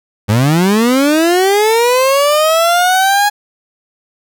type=linear sweep; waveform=30% pulse; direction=up; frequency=98 to 833 Hz; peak=-6 dBFS; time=0.28-3.3 s; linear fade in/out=20 ms; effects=none